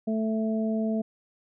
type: harmonic tone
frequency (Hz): 220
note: A3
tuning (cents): 0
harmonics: 1 / 2 / 3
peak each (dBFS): -25 / -34 / -33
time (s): 0.07-1.02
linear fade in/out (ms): 10
effects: none